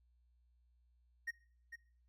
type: tone with echo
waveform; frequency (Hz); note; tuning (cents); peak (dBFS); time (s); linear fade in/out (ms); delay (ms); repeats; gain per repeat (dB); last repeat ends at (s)
triangle; 1864.7; A#6; 0; -36; 1.27-1.31; 10; 450; 1; -9; 1.76
effects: noise-tail reverb RT60 0.5 s tail -20 dB re dry + added 60 Hz sine -69 dBFS peak until 2.08 s